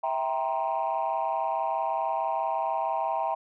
sine chord, C dominant seventh, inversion first, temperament just, 654.1 / 784.9 / 941.9 / 1046.5 Hz, E5 / G5 / Bb5 / C6, -14 / +2 / +18 / 0 cents, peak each -30 / -29 / -29 / -35 dBFS, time 0.03-3.35 s, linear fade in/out 10 ms, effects tanh soft clip ceiling -19 dBFS

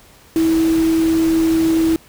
sine tone in noise, 325 Hz, E4, 24 cents flat, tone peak -12 dBFS, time 0.36-1.96 s, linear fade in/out 0 ms, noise pink, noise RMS -29 dBFS, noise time 0.36-1.96 s, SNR +14 dB, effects pink hiss -47 dBFS RMS until 2.08 s

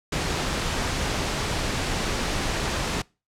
pink noise, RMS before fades -26 dBFS, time 0.12-3.02 s, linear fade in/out 5 ms, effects noise-tail reverb RT60 0.3 s tail -25 dB re dry + low-pass 7000 Hz 12 dB/octave

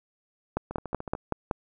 two click trains, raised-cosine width 1 ms, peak -21 / -12 dBFS, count 7 / 6, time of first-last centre 0.71-1.151 / 0.57-1.512 s, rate 13.6 / 5.31 Hz, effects none

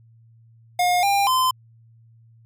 square tone with pitch steps, 715 / 800 / 1029 Hz, F5 / G5 / C6, +41 / +35 / -29 cents, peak -17 dBFS, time 0.79-1.51 s, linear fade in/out 5 ms, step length 240 ms, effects added 114 Hz sine -49 dBFS peak until 2.45 s + MP3 96 kbps

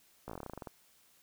slowing click train, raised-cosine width 1 ms, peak -28 dBFS, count 14, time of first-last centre 0.28-0.672 s, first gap 16 ms, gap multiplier 1.1, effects white hiss -66 dBFS RMS until 1.22 s

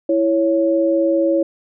sine tone pair together, 330.7 / 554.4 Hz, E4 / C#5, +6 / 0 cents, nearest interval major sixth, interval 894 cents, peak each -16 dBFS, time 0.09-1.43 s, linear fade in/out 5 ms, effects none

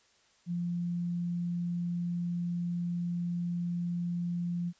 sine tone, 173.7 Hz, F3, 9 cents flat, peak -30 dBFS, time 0.46-4.73 s, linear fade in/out 50 ms, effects white hiss -66 dBFS RMS until 4.79 s + resampled to 16000 Hz

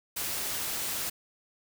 white noise, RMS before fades -33 dBFS, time 0.16-1.1 s, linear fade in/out 10 ms, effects none

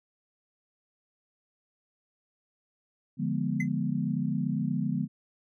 sine chord, D diminished seventh, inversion none, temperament equal with one note detuned, 146.83 / 174.61 / 207.7 / 244.7 Hz, D3 / F3 / Ab3 / Cb4, 0 / 0 / 0 / -16 cents, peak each -32 dBFS, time 3.17-5.08 s, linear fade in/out 50 ms
triangle tone with exponential decay, 2044 Hz, C7, 41 cents flat, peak -25 dBFS, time 3.6-3.68 s, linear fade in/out 5 ms, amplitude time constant 17 ms
effects none

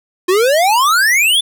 square exponential sweep, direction up, 349.2 to 3562 Hz, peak -10 dBFS, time 0.28-1.41 s, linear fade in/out 10 ms, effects none

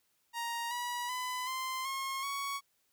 sawtooth tone with pitch steps, 936 / 969.6 / 1004.3 / 1040.4 / 1077.7 / 1116.3 Hz, A#5 / B5 / B5 / C6 / C#6 / C#6, +7 / -32 / +29 / -10 / -49 / +12 cents, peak -31 dBFS, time 0.33-2.61 s, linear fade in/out 50 ms, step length 380 ms, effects white hiss -75 dBFS RMS until 2.92 s

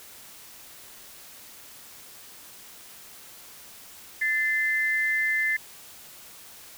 sine tone pair together, 1760 / 2071 Hz, A6 / C7, 0 / -18 cents, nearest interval minor third, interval 282 cents, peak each -25 dBFS, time 4.21-5.57 s, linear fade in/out 10 ms, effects white hiss -47 dBFS RMS until 6.77 s

